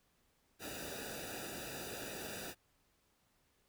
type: noise with comb filter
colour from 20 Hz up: pink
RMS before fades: -45 dBFS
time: 0.59-2.55 s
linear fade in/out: 50 ms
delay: 0.93 ms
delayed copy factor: -1
effects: pink hiss -75 dBFS RMS until 3.68 s